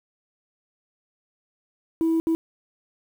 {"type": "tone bursts at uneven times", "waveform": "sine", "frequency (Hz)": 326.6, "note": "E4", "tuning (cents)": -16, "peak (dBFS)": -17, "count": 2, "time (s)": [[2.01, 2.2], [2.27, 2.35]], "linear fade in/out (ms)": 0, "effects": ["tanh soft clip ceiling -16 dBFS", "8-bit"]}